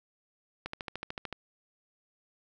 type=click train; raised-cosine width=0.3 ms; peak=-20 dBFS; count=10; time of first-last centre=0.66-1.327 s; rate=13.5 Hz; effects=none